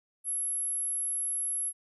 sine tone, 11175 Hz, F9, in tune, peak -29 dBFS, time 0.24-1.73 s, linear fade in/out 50 ms, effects none

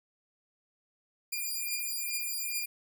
5% pulse beating tone pair, 2405 / 2407.4 Hz, D7 / D7, +41 / +42 cents, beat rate 2.4 Hz, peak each -26 / -25 dBFS, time 1.32-2.66 s, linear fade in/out 10 ms, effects none

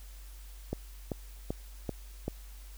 click train, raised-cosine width 2 ms, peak -19 dBFS, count 5, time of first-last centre 0.73-2.28 s, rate 2.58 Hz, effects added 48 Hz sine -45 dBFS peak until 2.77 s + white hiss -57 dBFS RMS until 2.77 s

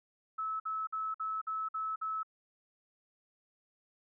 sine tone bursts, 1300 Hz, E6, 24 cents flat, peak -33 dBFS, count 7, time 0.38-2.232 s, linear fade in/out 10 ms, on 220 ms, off 52 ms, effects none

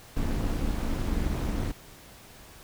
brown noise with amplitude modulation, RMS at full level -25 dBFS, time 0.16-1.72 s, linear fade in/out 10 ms, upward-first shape sine, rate 250 Hz, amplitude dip 70%, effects pink hiss -50 dBFS RMS until 2.63 s

